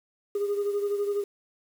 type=beating tone pair; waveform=sine; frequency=405.7 / 417.7 Hz; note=G#4 / G#4; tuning=-41 / +10 cents; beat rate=12 Hz; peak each=-24 / -31 dBFS; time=0.35-1.24 s; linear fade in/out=5 ms; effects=tanh soft clip ceiling -22 dBFS + 8-bit